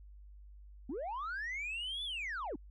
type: linear two-way sweep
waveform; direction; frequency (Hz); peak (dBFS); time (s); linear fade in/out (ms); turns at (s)
sine; up then down; 226.3 to 3520 to 226.3; -35; 0.89-2.56; 5; 2.04
effects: tanh soft clip ceiling -35 dBFS + added 50 Hz sine -51 dBFS peak until 2.7 s

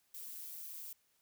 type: noise with amplitude modulation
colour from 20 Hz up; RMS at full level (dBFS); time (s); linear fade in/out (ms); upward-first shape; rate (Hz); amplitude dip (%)
violet; -45; 0.14-0.93; 5; sine; 161; 45
effects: white hiss -75 dBFS RMS until 1.21 s

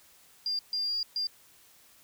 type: tone bursts at uneven times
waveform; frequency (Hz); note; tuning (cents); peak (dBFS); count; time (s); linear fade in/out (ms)
sine; 4799; D8; +37; -28; 3; 0.46-0.59 / 0.73-1.03 / 1.16-1.27; 2
effects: white hiss -59 dBFS RMS until 2.03 s

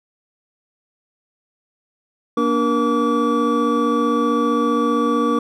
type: tone cluster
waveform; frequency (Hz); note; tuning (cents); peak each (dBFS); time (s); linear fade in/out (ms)
triangle; 236.9 / 292.3 / 473.5 / 1150; A#3 / D4 / A#4 / D6; +28 / -8 / +27 / -37; -19; 2.37-5.39; 5
effects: none

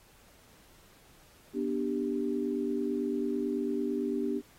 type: chord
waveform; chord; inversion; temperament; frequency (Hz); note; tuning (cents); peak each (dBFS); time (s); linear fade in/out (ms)
sine; G major; first; just; 245 / 294 / 392; B3 / D4 / G4; -14 / +2 / 0; -33; 1.53-4.42; 50
effects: pink hiss -60 dBFS RMS until 4.58 s + AAC 48 kbps

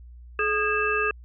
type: tone cluster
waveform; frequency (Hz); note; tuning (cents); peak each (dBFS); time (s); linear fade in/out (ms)
sine; 426.2 / 1230 / 1633 / 2642; G#4 / D#6 / G#6 / E7; +45 / -20 / -30 / +3; -27; 0.39-1.11; 2
effects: added 60 Hz sine -42 dBFS peak until 1.24 s

